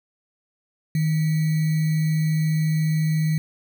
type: tone with sample-and-hold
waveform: sine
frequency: 157.1 Hz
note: D#3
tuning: 17 cents sharp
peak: -18 dBFS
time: 0.95-3.38 s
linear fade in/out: 2 ms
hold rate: 2100 Hz
effects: none